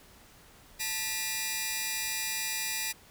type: tone cluster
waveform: 10% pulse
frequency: 884 / 1957 / 2413 / 2725 Hz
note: A5 / B6 / D7 / F7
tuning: +8 / -16 / +46 / -43 cents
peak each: -33 / -26 / -25 / -33 dBFS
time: 0.79-2.93 s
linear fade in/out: 20 ms
effects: pink hiss -56 dBFS RMS until 3.1 s